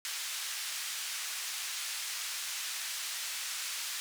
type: band-pass noise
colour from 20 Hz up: white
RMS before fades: -38 dBFS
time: 0.05-4 s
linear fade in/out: 0 ms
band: 1500 to 7900 Hz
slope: 12 dB/octave
effects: none